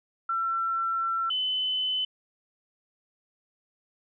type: tone pair in turn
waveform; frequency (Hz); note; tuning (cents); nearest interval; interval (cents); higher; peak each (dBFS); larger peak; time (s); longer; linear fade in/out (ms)
sine; 1348 / 3026; E6 / F#7; +38 / +38; octave + major second; 1400; second; -25; neither; 0.29-1.3 / 1.3-2.05; first; 5
effects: none